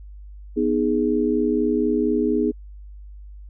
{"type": "chord", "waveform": "sine", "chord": "G# minor", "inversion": "first", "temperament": "equal", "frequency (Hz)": [246.9, 311.1, 415.3], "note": ["B3", "D#4", "G#4"], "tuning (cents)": [0, 0, 0], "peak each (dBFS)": -22, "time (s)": [0.56, 2.52], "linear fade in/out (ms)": 20, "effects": ["added 50 Hz sine -37 dBFS peak until 3.49 s"]}